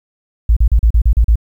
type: tone bursts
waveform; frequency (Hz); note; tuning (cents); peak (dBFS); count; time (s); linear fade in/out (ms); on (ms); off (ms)
sine; 55.6; A1; +19; -6; 8; 0.49-1.357; 5; 76; 37
effects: 8-bit